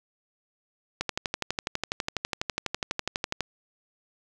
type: click train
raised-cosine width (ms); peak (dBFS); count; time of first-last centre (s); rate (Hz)
0.2; -10; 30; 1.01-3.407; 12.1
effects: none